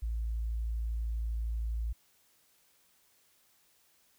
sine tone, 56.3 Hz, A1, 40 cents sharp, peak -30 dBFS, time 0.02-1.93 s, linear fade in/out 10 ms, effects tanh soft clip ceiling -26 dBFS + white hiss -68 dBFS RMS until 4.18 s

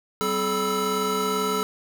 square tone cluster, 192.2 / 259.4 / 428.3 / 982 / 1323 Hz, G3 / C4 / A4 / B5 / E6, -34 / -15 / -47 / -10 / +6 cents, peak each -32 / -35 / -27 / -33 / -28 dBFS, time 0.21-1.63 s, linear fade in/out 0 ms, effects none

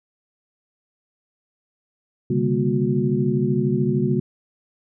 sine tone cluster, 132.1 / 145.3 / 199.3 / 235.7 / 363.6 Hz, C3 / D3 / G3 / A#3 / F#4, +17 / -18 / +29 / +19 / -30 cents, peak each -24 dBFS, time 2.3-4.2 s, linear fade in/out 5 ms, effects none

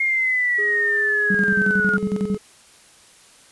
sine linear sweep, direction down, 2143 to 1417 Hz, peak -17 dBFS, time 0-1.97 s, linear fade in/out 5 ms
triangle tone with pitch glide, 412.8 to 425.6 Hz, G#4 to G#4, -10 to +42 cents, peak -25 dBFS, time 0.58-2.38 s, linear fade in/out 10 ms, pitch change +52 cents, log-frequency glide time 1.08-1.9 s
sine tone with tremolo, 196 Hz, G3, in tune, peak -18 dBFS, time 1.3-2.37 s, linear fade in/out 5 ms, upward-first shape square, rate 11 Hz, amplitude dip 80%
effects white hiss -50 dBFS RMS until 3.51 s + resampled to 24000 Hz

